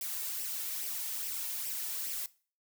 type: noise with flanger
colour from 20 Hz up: blue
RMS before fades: -37 dBFS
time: 0.01-2.26 s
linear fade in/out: 2 ms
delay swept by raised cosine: 0.36 to 2.26 ms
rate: 2.4 Hz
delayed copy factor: +0.55
effects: noise-tail reverb RT60 0.4 s tail -20 dB re dry